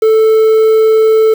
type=tone with quantisation; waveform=triangle; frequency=439.8 Hz; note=A4; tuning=1 cent flat; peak=-3 dBFS; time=0.02-1.34 s; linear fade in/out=5 ms; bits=5; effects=none